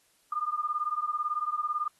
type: beating tone pair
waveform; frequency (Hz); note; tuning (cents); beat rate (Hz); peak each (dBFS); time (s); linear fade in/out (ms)
sine; 1203 / 1221; D6 / D#6; +41 / -33; 18; -31; 0.32-1.88; 5
effects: white hiss -67 dBFS RMS until 1.99 s + AAC 32 kbps